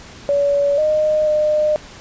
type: tone with pitch steps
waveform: sine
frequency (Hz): 569 / 614 / 607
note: C#5 / D#5 / D#5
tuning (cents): +45 / -23 / -43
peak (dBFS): -13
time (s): 0.29-1.76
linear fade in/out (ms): 0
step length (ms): 490
effects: pink hiss -39 dBFS RMS until 2 s + resampled to 16000 Hz